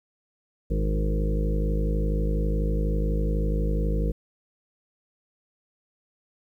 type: harmonic tone with a mistuned harmonic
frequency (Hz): 52.1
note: G#1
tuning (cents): +6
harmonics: 1 / 2 / 3 / 4 / 6 / 7 / 8 / 9 / 10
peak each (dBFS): -23 / -38 / -30 / -34 / -36 / -42 / -42 / -34 / -40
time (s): 0.7-4.12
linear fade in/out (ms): 10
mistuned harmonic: 9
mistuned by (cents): -21
effects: 10-bit